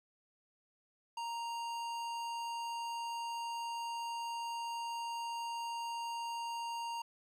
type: tone with low-pass filter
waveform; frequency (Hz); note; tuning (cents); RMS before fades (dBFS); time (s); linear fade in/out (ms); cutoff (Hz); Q
square; 932.3; A#5; 0; -40; 1.17-7.02; 5; 9600; 0.56
effects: 12-bit